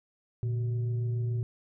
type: tone with frequency modulation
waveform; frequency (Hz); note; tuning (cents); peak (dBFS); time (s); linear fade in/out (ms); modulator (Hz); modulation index
sine; 116; A#2; -8; -27; 0.43-1.43; 0; 259; 0.3
effects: none